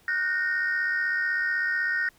sine tone cluster, 1456 / 1532 / 1850 Hz, F#6 / G6 / A#6, -28 / -40 / -14 cents, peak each -29 / -28 / -25 dBFS, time 0.08-2.09 s, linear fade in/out 2 ms, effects tanh soft clip ceiling -18 dBFS + pink hiss -60 dBFS RMS until 2.18 s

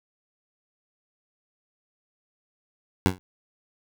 15% pulse tone with exponential decay, 92.3 Hz, F#2, 4 cents flat, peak -8 dBFS, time 3.06-3.19 s, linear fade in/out 0 ms, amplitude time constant 28 ms, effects none

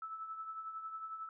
sine tone with tremolo, 1311 Hz, E6, 10 cents flat, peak -39 dBFS, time 0.02-1.29 s, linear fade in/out 2 ms, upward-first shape triangle, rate 11 Hz, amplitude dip 60%, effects none

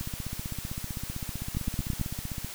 two click trains, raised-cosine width 5 ms, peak -22 / -16 dBFS, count 39 / 5, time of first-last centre 0.01-2.446 / 1.57-2.013 s, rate 15.6 / 9.03 Hz, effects white hiss -41 dBFS RMS until 2.54 s

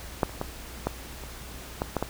clicks, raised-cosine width 1 ms, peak -7 / -28 / -15 / -11 / -26 / -12 / -11 / -12 dBFS, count 8, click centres 0.232 / 0.295 / 0.414 / 0.87 / 1.237 / 1.819 / 1.967 / 2.026 s, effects added 60 Hz sine -43 dBFS peak until 2.09 s + pink hiss -43 dBFS RMS until 2.09 s

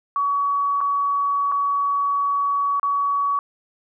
sine tone with dropouts, 1130 Hz, C#6, 33 cents sharp, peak -18 dBFS, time 0.16-3.39 s, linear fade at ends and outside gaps 1 ms, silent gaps 0.806-0.812 / 1.517-1.521 / 2.797-2.83 s, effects none

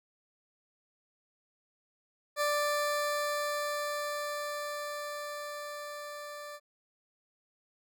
20% pulse tone with level ramp, 588 Hz, D5, 2 cents sharp, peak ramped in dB -22 to -37 dBFS, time 2.36-6.6 s, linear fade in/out 50 ms, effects none

